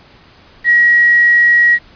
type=tone with quantisation; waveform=sine; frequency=1906 Hz; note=A#6; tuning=38 cents sharp; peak=-6 dBFS; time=0.64-1.79 s; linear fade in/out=50 ms; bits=5; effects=pink hiss -44 dBFS RMS until 1.95 s + resampled to 11025 Hz